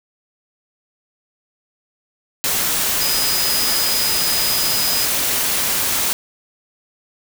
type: tone in noise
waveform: sine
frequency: 4990 Hz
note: D#8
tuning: 4 cents sharp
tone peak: -21 dBFS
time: 3.01-5.05 s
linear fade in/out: 0 ms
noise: white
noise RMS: -19 dBFS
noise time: 2.44-6.13 s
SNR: -5 dB
effects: none